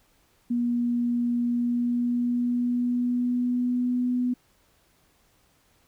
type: tone with pitch glide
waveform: sine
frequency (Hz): 240 to 247.9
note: B3 to B3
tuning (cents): -49 to +7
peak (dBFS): -22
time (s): 0.5-4.34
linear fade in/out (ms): 10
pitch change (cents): +56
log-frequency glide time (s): 1.48-4.09
effects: pink hiss -64 dBFS RMS until 5.87 s